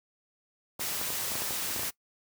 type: noise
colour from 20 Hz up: white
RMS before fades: -33 dBFS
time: 0.79-1.91 s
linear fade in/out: 20 ms
type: clicks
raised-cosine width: 1 ms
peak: -25 dBFS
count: 10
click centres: 0.795 / 1.014 / 1.103 / 1.318 / 1.355 / 1.42 / 1.508 / 1.762 / 1.794 / 1.832 s
effects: noise-tail reverb RT60 0.1 s tail -21 dB re dry + high-pass 60 Hz 12 dB/octave